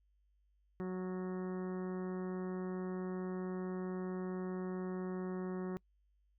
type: harmonic tone with a mistuned harmonic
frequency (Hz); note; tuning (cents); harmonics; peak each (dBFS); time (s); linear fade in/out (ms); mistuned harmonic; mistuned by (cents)
184.5; F#3; -5; 1 / 2 / 3 / 4 / 5 / 6 / 7 / 8 / 9 / 10; -39 / -41 / -53 / -55 / -58 / -55 / -60 / -62 / -64 / -61; 0.8-5.77; 0; 8; -37
effects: noise-tail reverb RT60 0.1 s tail -24 dB re dry + added 50 Hz sine -70 dBFS peak until 6.38 s